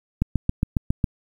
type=click train; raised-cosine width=5 ms; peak=-7 dBFS; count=7; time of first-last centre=0.22-1.042 s; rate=7.3 Hz; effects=8-bit